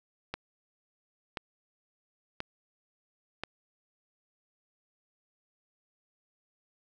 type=click train; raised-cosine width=0.3 ms; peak=-18 dBFS; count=4; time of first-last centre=0.34-3.436 s; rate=0.969 Hz; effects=none